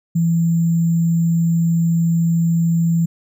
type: tone with sample-and-hold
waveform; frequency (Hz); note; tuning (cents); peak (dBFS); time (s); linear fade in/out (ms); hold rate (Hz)
sine; 166.8; E3; +21; -13; 0.15-3.06; 10; 7350
effects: none